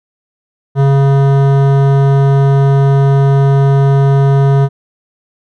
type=tone with hard clipping; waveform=sine; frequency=138 Hz; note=C#3; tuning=7 cents flat; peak=-8 dBFS; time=0.75-4.69 s; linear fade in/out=50 ms; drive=15 dB; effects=none